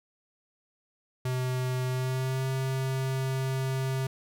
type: tone with pitch glide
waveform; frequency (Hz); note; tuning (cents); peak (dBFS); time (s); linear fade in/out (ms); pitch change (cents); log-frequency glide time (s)
square; 127.7 to 132.43; C3 to C3; -42 to +21; -28; 1.25-4.07; 5; +63; 1.87-2.47
effects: none